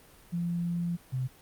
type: tone pair in turn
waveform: sine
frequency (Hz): 172.2 / 129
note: F3 / C3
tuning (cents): -24 / -24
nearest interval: perfect fourth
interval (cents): 500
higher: first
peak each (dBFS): -28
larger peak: neither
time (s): 0.32-0.97 / 1.12-1.28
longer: first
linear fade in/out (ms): 20
effects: pink hiss -56 dBFS RMS until 1.41 s + Opus 32 kbps